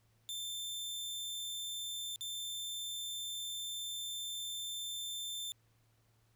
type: tone with dropouts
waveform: sawtooth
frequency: 3559 Hz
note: A7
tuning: 19 cents sharp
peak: -36 dBFS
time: 0.29-5.52 s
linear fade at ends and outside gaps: 0 ms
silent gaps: 2.159-2.209 s
effects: added 112 Hz sine -70 dBFS peak until 6.35 s + pink hiss -75 dBFS RMS until 6.35 s